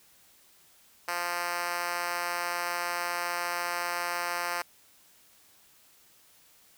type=tone with high-pass filter; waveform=5% pulse; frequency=174.61 Hz; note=F3; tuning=in tune; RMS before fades=-32 dBFS; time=1.08-4.62 s; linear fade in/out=2 ms; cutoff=670 Hz; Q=0.9; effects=white hiss -60 dBFS RMS until 6.77 s